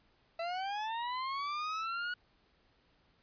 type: linear sweep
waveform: 40% pulse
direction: up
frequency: 659.3 to 1463 Hz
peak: -34 dBFS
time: 0.39-2.14 s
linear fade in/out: 5 ms
effects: pink hiss -70 dBFS RMS until 3.22 s + resampled to 11025 Hz